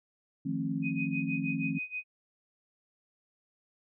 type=chord; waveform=sine; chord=F dominant seventh; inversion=third; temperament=equal with one note detuned; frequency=155.56 / 174.61 / 220 / 268.4 Hz; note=Eb3 / F3 / A3 / C4; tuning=0 / 0 / 0 / +44 cents; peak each=-36 / -36 / -37 / -33 dBFS; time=0.45-1.79 s; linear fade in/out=10 ms
type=tone with tremolo; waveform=sine; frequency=2500 Hz; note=D#7; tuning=8 cents sharp; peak=-32 dBFS; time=0.82-2.04 s; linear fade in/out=50 ms; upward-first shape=sine; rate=6.3 Hz; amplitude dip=90%
effects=none